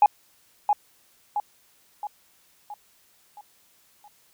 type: tone with echo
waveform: sine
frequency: 830.6 Hz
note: G#5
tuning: in tune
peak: -10 dBFS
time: 0.02-0.06 s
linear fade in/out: 2 ms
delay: 670 ms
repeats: 6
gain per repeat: -6 dB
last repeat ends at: 4.08 s
effects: tanh soft clip ceiling -8 dBFS + white hiss -61 dBFS RMS until 4.33 s